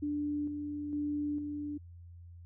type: tone with tremolo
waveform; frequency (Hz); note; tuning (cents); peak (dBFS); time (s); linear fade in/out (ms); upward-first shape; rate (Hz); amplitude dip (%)
sine; 293.7; D4; 0; -31; 0.02-1.78; 10; square; 1.1; 40
effects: added 86 Hz sine -48 dBFS peak until 2.45 s